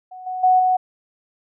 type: tone with level steps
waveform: sine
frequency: 740 Hz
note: F#5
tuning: in tune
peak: -34 / -24 / -11 / -14 dBFS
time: 0.11-0.77 s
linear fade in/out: 10 ms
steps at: 0.26 / 0.43 / 0.59 s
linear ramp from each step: 10 ms
effects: none